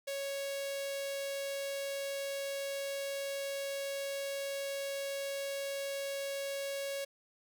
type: tone with notch filter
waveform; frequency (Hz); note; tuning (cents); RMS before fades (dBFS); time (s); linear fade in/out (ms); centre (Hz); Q
sawtooth; 554.4; C#5; 0; -38; 0.07-7.05; 10; 1200; 1.1
effects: none